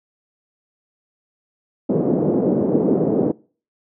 white band-pass noise, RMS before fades -18 dBFS, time 1.89-3.32 s, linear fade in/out 10 ms, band 160 to 450 Hz, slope 24 dB/octave, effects noise-tail reverb RT60 0.4 s tail -23 dB re dry

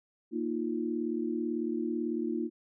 sine chord, Bb suspended fourth, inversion none, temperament equal, 233.1 / 311.1 / 349.2 Hz, Bb3 / Eb4 / F4, 0 / 0 / 0 cents, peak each -34 dBFS, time 0.31-2.5 s, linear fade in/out 50 ms, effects none

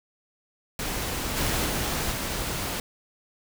pink noise with level steps, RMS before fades -30 / -26 / -28 / -30 dBFS, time 0.79-2.8 s, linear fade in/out 2 ms, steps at 1.36 / 1.65 / 2.11 s, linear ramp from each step 10 ms, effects none

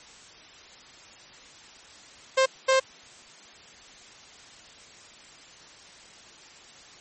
sawtooth tone bursts at uneven times, 528 Hz, C5, 16 cents sharp, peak -14 dBFS, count 2, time 2.37-2.46 / 2.68-2.8 s, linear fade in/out 10 ms, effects white hiss -49 dBFS RMS until 7 s + MP3 32 kbps

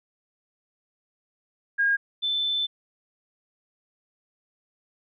sine tone pair in turn, 1626 / 3526 Hz, G#6 / A7, -37 / +3 cents, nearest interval octave + minor second, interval 1340 cents, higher second, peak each -19 / -23 dBFS, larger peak first, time 1.78-1.97 / 2.22-2.67 s, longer second, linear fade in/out 20 ms, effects none

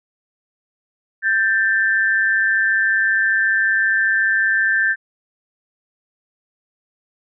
sine tone pair together, 1568 / 1773.3 Hz, G6 / A6, 0 / +13 cents, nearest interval major second, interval 213 cents, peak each -17 dBFS, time 1.22-4.96 s, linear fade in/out 50 ms, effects none

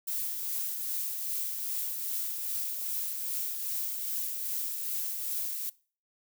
violet noise with tremolo, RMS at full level -32 dBFS, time 0.07-5.7 s, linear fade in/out 10 ms, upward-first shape triangle, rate 2.5 Hz, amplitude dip 40%, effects noise-tail reverb RT60 0.4 s tail -22 dB re dry

